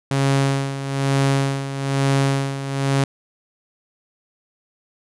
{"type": "tone with tremolo", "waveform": "sawtooth", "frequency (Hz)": 137.2, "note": "C#3", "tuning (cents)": -17, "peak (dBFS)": -11, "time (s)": [0.11, 3.04], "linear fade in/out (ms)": 2, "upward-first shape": "sine", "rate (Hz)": 1.1, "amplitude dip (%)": 70, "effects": ["resampled to 24000 Hz"]}